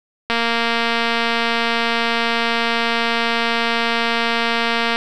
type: click train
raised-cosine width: 0.3 ms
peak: -3 dBFS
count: 1082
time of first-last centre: 0.3-4.959 s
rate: 232 Hz
effects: none